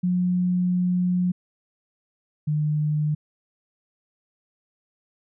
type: tone pair in turn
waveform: sine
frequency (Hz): 179.9 / 150.99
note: F#3 / D3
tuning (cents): -48 / +48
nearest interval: minor third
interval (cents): 304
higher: first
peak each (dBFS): -19 / -20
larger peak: first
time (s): 0.03-1.32 / 2.47-3.15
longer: first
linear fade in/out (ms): 10
effects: none